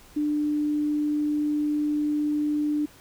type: tone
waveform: sine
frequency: 297.7 Hz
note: D4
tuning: 24 cents sharp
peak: -22 dBFS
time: 0.16-2.86 s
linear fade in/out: 10 ms
effects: pink hiss -52 dBFS RMS until 3 s